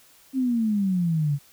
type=exponential sweep; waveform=sine; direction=down; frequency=270 to 138.59 Hz; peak=-20 dBFS; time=0.33-1.39 s; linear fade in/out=50 ms; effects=white hiss -55 dBFS RMS until 1.52 s